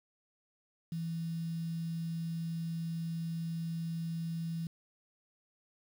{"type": "tone with quantisation", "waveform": "sine", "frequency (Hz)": 165.5, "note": "E3", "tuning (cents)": 7, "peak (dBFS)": -34, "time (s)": [0.92, 4.67], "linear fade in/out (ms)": 2, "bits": 9, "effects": []}